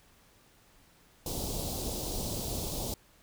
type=band-stop noise; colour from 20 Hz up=pink; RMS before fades=-35 dBFS; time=1.26-2.94 s; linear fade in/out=2 ms; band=800 to 3700 Hz; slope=24 dB/octave; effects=pink hiss -62 dBFS RMS until 3.22 s